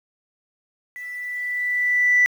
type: tone with level ramp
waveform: sine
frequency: 1975.5 Hz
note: B6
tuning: in tune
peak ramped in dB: -32 to -11 dBFS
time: 0.96-2.26 s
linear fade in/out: 0 ms
effects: tanh soft clip ceiling -9 dBFS + 8-bit